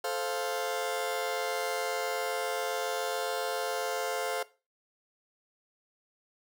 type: chord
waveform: sawtooth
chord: F major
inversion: first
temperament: just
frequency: 436.5 / 523.8 / 698.5 Hz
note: A4 / C5 / F5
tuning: -14 / +2 / 0 cents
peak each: -31 dBFS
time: 0.04-4.43 s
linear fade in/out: 5 ms
effects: noise-tail reverb RT60 0.3 s tail -18 dB re dry